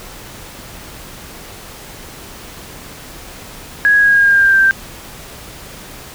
sine tone with pitch glide, 1661.2 to 1573.4 Hz, G#6 to G6, 0 to +6 cents, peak -7 dBFS, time 3.85-4.71 s, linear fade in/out 0 ms, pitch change -94 cents, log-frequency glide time 3.96-4.58 s, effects pink hiss -34 dBFS RMS until 6.14 s

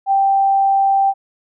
sine tone, 784 Hz, G5, in tune, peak -11 dBFS, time 0.06-1.14 s, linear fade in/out 50 ms, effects none

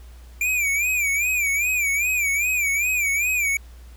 square tone with vibrato, 2367 Hz, D7, 13 cents sharp, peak -20 dBFS, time 0.41-3.57 s, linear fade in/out 2 ms, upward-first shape sine, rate 2.5 Hz, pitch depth 120 cents each way, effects added 60 Hz sine -40 dBFS peak until 3.96 s + pink hiss -54 dBFS RMS until 3.96 s

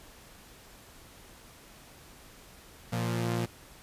sawtooth tone pair together, 116.54 / 174.19 Hz, A#2 / F3, 0 / -4 cents, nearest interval perfect fifth, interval 696 cents, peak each -26 / -30 dBFS, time 2.92-3.46 s, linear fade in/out 10 ms, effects pink hiss -53 dBFS RMS until 3.82 s + resampled to 32000 Hz

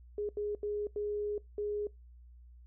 sine tone bursts at uneven times, 415.3 Hz, G#4, in tune, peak -32 dBFS, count 5, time 0.18-0.29 / 0.37-0.55 / 0.63-0.87 / 0.96-1.38 / 1.58-1.87 s, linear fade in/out 2 ms, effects noise-tail reverb RT60 0.2 s tail -23 dB re dry + added 60 Hz sine -52 dBFS peak until 2.66 s

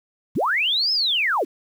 sine linear two-way sweep, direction up then down, 60.7 to 5274 to 222.3 Hz, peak -18 dBFS, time 0.35-1.45 s, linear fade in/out 20 ms, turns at 0.92 s, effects 8-bit

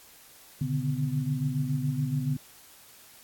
sine tone cluster, 121.6 / 142.6 / 149.7 / 251.1 Hz, B2 / C#3 / D3 / B3, -26 / +49 / +33 / +29 cents, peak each -36 / -28 / -33 / -33 dBFS, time 0.61-2.37 s, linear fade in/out 5 ms, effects white hiss -53 dBFS RMS until 3.23 s + AAC 64 kbps

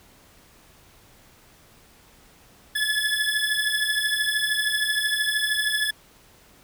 25% pulse beating tone pair, 1709 / 1722 Hz, G#6 / A6, +49 / -38 cents, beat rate 13 Hz, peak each -21 dBFS, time 2.75-5.91 s, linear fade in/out 10 ms, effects pink hiss -54 dBFS RMS until 6.63 s

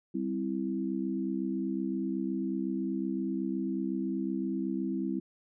sine chord, C major, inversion second, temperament equal, 196 / 261.6 / 329.6 Hz, G3 / C4 / E4, 0 / 0 / 0 cents, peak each -34 dBFS, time 0.14-5.2 s, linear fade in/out 10 ms, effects none

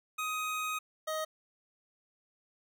25% pulse tone pair in turn, 1254 / 627 Hz, D#6 / D#5, +13 / +13 cents, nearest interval octave, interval 1200 cents, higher first, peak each -29 / -29 dBFS, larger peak neither, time 0.18-0.79 / 1.07-1.25 s, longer first, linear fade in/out 10 ms, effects none

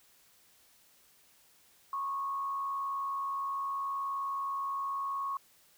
sine tone with frequency modulation, 1100 Hz, C#6, 14 cents flat, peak -32 dBFS, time 1.93-5.37 s, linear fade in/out 2 ms, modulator 80.8 Hz, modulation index 0.43, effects white hiss -64 dBFS RMS until 5.77 s

